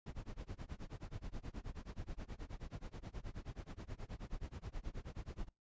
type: noise with tremolo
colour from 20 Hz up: brown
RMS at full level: -43 dBFS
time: 0.06-5.49 s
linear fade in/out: 5 ms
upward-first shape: sine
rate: 9.4 Hz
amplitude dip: 100%
effects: noise-tail reverb RT60 0.2 s tail -23 dB re dry + resampled to 16000 Hz